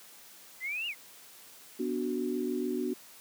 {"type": "exponential two-way sweep", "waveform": "sine", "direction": "up then down", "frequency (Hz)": [1975.5, 2895, 1975.5], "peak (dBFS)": -32, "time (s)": [0.6, 0.95], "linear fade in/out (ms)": 50, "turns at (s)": 0.87}
{"type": "chord", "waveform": "sine", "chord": "B minor", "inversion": "none", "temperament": "equal", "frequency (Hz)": [246.9, 293.7, 370], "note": ["B3", "D4", "F#4"], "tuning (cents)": [0, 0, 0], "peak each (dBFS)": [-33, -35, -33], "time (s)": [1.79, 2.94], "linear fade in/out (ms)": 10}
{"effects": ["white hiss -53 dBFS RMS until 3.2 s", "high-pass 150 Hz 12 dB/octave"]}